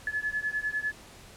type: beating tone pair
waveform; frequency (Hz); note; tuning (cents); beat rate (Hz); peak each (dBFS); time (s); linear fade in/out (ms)
sine; 1711 / 1721; A6 / A6; -49 / -39; 10; -31 / -32; 0.07-0.92; 2
effects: pink hiss -50 dBFS RMS until 1.36 s + low-pass 11000 Hz 12 dB/octave